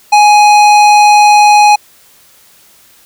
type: tone with hard clipping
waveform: sine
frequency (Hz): 834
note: G#5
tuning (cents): +7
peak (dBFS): -4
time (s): 0.12-1.76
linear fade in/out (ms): 10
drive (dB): 15
effects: white hiss -44 dBFS RMS until 3.05 s